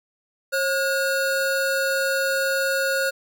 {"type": "tone pair together", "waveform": "square", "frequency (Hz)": [540.1, 1442], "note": ["C#5", "F#6"], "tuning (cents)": [-45, -45], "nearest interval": "octave + perfect fourth", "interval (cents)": 1700, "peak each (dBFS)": -24, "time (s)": [0.52, 3.11], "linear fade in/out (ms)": 20, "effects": []}